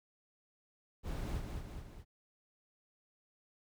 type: noise with echo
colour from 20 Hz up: brown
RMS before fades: -39 dBFS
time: 1.03-1.42 s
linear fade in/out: 50 ms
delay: 210 ms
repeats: 3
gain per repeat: -4 dB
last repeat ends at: 2.05 s
effects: none